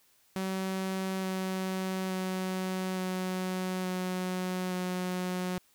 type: tone with pitch steps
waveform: sawtooth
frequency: 189.7 / 188.17 / 186.66 / 185.15 / 183.66 / 182.18 Hz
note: F#3 / F#3 / F#3 / F#3 / F#3 / F#3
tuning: +43 / +29 / +15 / +1 / -13 / -27 cents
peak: -27 dBFS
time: 0.36-5.58 s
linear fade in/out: 0 ms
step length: 870 ms
effects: white hiss -66 dBFS RMS until 5.74 s